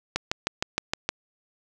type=click train; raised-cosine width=0.2 ms; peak=-7 dBFS; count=7; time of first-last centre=0.16-1.09 s; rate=6.45 Hz; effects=none